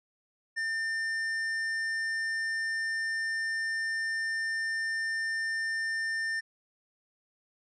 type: tone with tanh clipping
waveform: sine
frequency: 1800 Hz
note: A6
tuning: 39 cents sharp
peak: -31 dBFS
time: 0.56-6.41 s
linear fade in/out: 20 ms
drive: 11 dB
effects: resampled to 22050 Hz